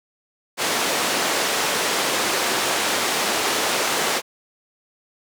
pink band-pass noise, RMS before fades -22 dBFS, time 0.57-4.22 s, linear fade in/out 50 ms, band 390 to 9500 Hz, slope 12 dB/octave, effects none

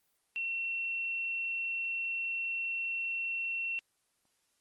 sine tone, 2715 Hz, F7, 50 cents flat, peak -32 dBFS, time 0.36-3.79 s, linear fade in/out 0 ms, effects white hiss -75 dBFS RMS until 4.6 s + Opus 24 kbps

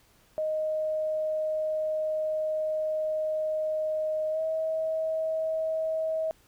sine tone with pitch glide, 622.3 to 638 Hz, D#5 to D#5, 0 to +43 cents, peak -26 dBFS, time 0.38-6.31 s, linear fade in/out 0 ms, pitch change +43 cents, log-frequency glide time 4.31-4.4 s, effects pink hiss -62 dBFS RMS until 6.47 s

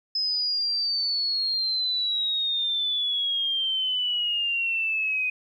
sine exponential sweep, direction down, 5110 to 2494 Hz, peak -23 dBFS, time 0.15-5.3 s, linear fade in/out 5 ms, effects 10-bit

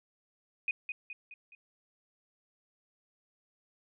sine tone with echo, 2489 Hz, D#7, in tune, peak -28 dBFS, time 0.68-0.71 s, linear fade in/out 2 ms, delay 210 ms, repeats 4, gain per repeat -6 dB, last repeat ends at 1.55 s, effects none

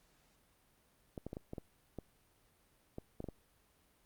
clicks, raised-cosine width 2 ms, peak -29 dBFS, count 11, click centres 1.178 / 1.266 / 1.331 / 1.369 / 1.534 / 1.582 / 1.987 / 2.984 / 3.204 / 3.242 / 3.287 s, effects pink hiss -71 dBFS RMS until 4.05 s + Opus 48 kbps

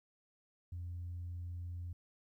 sine tone, 87.31 Hz, F2, in tune, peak -39 dBFS, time 0.72-1.93 s, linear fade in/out 5 ms, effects tanh soft clip ceiling -37 dBFS + 13-bit

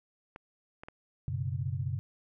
clicks, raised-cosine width 0.5 ms, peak -29 dBFS, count 3, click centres 0.361 / 0.835 / 0.885 s
sine chord, F# suspended fourth, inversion none, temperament equal with one note detuned, 94.61 / 123.47 / 138.59 Hz, F#2 / B2 / C#3, +39 / 0 / 0 cents, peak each -35 dBFS, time 1.28-1.99 s, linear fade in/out 0 ms
effects none

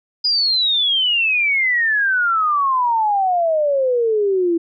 sine exponential sweep, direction down, 4978 to 329.6 Hz, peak -14 dBFS, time 0.24-4.58 s, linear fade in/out 10 ms, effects none

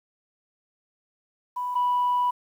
sine tone pair in turn, 988 / 984 Hz, B5 / B5, 0 / -7 cents, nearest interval unison, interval 7 cents, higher first, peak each -26 / -19 dBFS, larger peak second, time 1.56-1.75 / 1.75-2.31 s, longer second, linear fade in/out 10 ms, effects tanh soft clip ceiling -17 dBFS + 9-bit

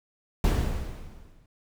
brown noise with exponential decay, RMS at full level -18 dBFS, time 0.44-1.46 s, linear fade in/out 2 ms, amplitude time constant 220 ms, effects none

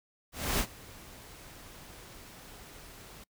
pink noise with ADSR envelope, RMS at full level -28 dBFS, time 0.32-3.24 s, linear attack 270 ms, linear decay 71 ms, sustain -22 dB, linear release 4 ms, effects noise-tail reverb RT60 0.1 s tail -25 dB re dry

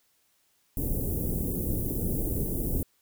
pink band-stop noise, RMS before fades -29 dBFS, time 0.77-2.83 s, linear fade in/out 2 ms, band 430 to 12000 Hz, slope 24 dB/octave, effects white hiss -69 dBFS RMS until 3.01 s

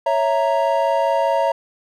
triangle chord, A# diminished, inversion first, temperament equal, 554.4 / 659.3 / 932.3 Hz, C#5 / E5 / A#5, 0 / 0 / 0 cents, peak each -18 dBFS, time 0.06-1.52 s, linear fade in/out 5 ms, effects none

